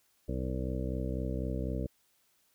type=harmonic tone; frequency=64 Hz; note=C2; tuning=38 cents flat; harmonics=1 / 2 / 3 / 4 / 5 / 7 / 8 / 9; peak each=-35 / -38 / -40 / -41 / -42 / -43 / -44 / -45 dBFS; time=0.28-1.87 s; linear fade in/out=10 ms; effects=white hiss -71 dBFS RMS until 2.54 s